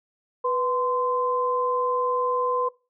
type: tone pair together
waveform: sine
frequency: 493.9 / 1033.3 Hz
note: B4 / C6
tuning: 0 / -22 cents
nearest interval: octave + minor second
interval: 1278 cents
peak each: -24 dBFS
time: 0.44-2.69 s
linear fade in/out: 10 ms
effects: noise-tail reverb RT60 0.3 s tail -21 dB re dry